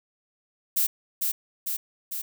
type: noise with echo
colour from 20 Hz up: violet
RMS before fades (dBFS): -23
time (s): 0.76-0.87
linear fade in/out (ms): 10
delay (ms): 450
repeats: 3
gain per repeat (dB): -3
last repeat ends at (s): 2.22
effects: none